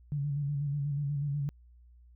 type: tone with vibrato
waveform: sine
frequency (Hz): 143.4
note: D3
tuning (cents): -41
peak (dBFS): -29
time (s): 0.12-1.49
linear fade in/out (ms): 0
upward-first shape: square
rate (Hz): 8.2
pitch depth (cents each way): 40
effects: added 60 Hz sine -54 dBFS peak until 2.15 s

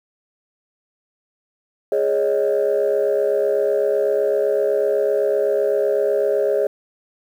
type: chord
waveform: sine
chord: Ab suspended fourth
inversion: none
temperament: equal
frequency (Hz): 415.3 / 554.4 / 622.3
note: Ab4 / Db5 / Eb5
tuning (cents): 0 / 0 / 0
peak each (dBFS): -18 / -19 / -21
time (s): 1.92-6.67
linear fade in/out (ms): 2
effects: tanh soft clip ceiling -10 dBFS + 8-bit

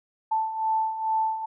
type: beating tone pair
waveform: sine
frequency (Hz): 880 / 882.3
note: A5 / A5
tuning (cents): 0 / +5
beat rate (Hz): 2.3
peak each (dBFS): -30 / -24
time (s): 0.31-1.46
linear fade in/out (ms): 10
effects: none

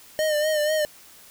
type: tone with vibrato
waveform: square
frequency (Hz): 610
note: D#5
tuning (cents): -34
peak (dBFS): -21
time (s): 0.19-0.85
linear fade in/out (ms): 0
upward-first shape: sine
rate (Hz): 4.1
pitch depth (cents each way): 47
effects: white hiss -49 dBFS RMS until 1.3 s

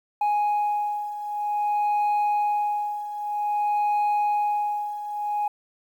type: beating tone pair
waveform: sine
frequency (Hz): 831 / 831.52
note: G#5 / G#5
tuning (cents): +1 / +2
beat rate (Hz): 0.52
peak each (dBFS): -25 / -21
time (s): 0.21-5.48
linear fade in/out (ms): 5
effects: tanh soft clip ceiling -19 dBFS + 9-bit

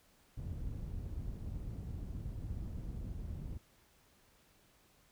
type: low-pass noise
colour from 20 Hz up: white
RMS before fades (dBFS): -42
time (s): 0.37-3.58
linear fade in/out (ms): 10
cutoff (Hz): 100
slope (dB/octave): 12
effects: pink hiss -68 dBFS RMS until 5.11 s

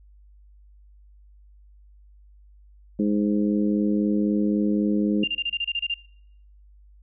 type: harmonic tone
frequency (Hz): 103.83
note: G#2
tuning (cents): 0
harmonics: 2 / 3 / 4 / 5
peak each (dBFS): -21 / -25 / -31 / -34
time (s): 2.99-5.24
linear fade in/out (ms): 5
type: tone bursts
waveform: sine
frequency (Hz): 2794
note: F7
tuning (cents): 0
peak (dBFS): -22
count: 10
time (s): 5.23-5.942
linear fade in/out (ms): 5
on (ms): 46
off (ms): 28
effects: noise-tail reverb RT60 0.7 s tail -22 dB re dry + added 50 Hz sine -49 dBFS peak until 7.02 s

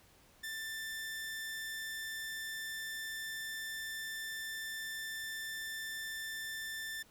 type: tone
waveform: sawtooth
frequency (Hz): 1776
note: A6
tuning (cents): +16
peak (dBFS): -36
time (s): 0.43-7.03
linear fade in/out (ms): 10
effects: pink hiss -64 dBFS RMS until 7.1 s

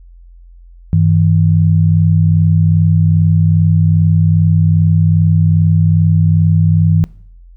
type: tone pair together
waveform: sine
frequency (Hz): 97.71 / 160.2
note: G2 / E3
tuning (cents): -5 / -49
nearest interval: major sixth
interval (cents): 856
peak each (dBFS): -10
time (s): 0.93-7.04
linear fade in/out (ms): 0
effects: noise-tail reverb RT60 0.6 s tail -22 dB re dry + added 43 Hz sine -36 dBFS peak until 7.56 s

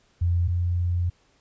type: tone pair in turn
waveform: sine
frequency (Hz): 86.8 / 87.81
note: F2 / F2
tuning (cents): -10 / +10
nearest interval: unison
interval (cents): 20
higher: second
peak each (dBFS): -19 / -21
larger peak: first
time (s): 0.21-0.48 / 0.48-1.1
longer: second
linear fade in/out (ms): 10
effects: pink hiss -63 dBFS RMS until 1.4 s + resampled to 16000 Hz

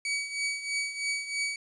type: tone with tremolo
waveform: sawtooth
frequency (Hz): 2270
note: C#7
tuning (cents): +41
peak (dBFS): -23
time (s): 0.05-1.56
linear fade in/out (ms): 2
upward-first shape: triangle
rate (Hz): 3.1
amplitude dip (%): 75
effects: resampled to 22050 Hz + 10-bit

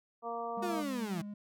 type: harmonic tone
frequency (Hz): 233.1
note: A#3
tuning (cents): 0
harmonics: 1 / 2 / 3 / 4 / 5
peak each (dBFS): -49 / -41 / -39 / -43 / -42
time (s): 0.22-0.84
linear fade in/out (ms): 50
type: tone with vibrato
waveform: triangle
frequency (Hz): 205.9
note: G#3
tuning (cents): -15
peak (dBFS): -38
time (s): 0.57-1.34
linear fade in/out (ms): 5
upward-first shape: triangle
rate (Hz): 14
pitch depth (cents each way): 10
type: linear sweep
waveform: 35% pulse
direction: down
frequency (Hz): 370 to 155.5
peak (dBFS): -33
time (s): 0.62-1.22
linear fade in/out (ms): 10
effects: none

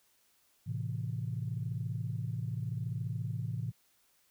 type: chord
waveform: sine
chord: A minor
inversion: none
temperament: equal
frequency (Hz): 110 / 130.81 / 164.81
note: A2 / C3 / E3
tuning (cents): 0 / 0 / 0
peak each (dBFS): -36 / -37 / -40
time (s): 0.66-3.72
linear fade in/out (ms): 20
effects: tanh soft clip ceiling -24 dBFS + white hiss -70 dBFS RMS until 4.3 s

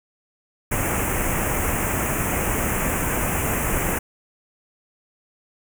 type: band-stop noise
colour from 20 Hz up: pink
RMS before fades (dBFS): -23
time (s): 0.71-3.99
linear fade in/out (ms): 10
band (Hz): 2700 to 6600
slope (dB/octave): 48
effects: none

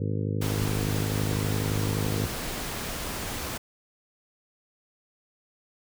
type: harmonic tone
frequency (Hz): 51.8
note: G#1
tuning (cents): -4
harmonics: 2 / 3 / 4 / 5 / 6 / 7 / 8 / 9 / 10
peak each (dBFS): -28 / -32 / -37 / -36 / -39 / -42 / -40 / -39 / -46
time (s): 0-2.26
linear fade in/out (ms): 5
type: noise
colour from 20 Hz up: pink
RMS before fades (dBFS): -33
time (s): 0.41-3.58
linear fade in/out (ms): 10
effects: none

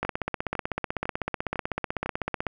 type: two click trains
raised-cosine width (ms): 0.5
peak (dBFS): -14 / -12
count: 5 / 40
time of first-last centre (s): 0.05-2.06 / 0.03-2.467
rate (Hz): 1.99 / 16
effects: none

